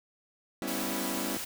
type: chord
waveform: sawtooth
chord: C# half-diminished seventh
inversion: second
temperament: equal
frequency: 196 / 246.9 / 277.2 / 329.6 Hz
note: G3 / B3 / C#4 / E4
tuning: 0 / 0 / 0 / 0 cents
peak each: -35 / -34 / -34 / -34 dBFS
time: 0.62-1.37 s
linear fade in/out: 0 ms
type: noise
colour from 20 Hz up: white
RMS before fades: -37 dBFS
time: 0.67-1.45 s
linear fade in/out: 10 ms
effects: none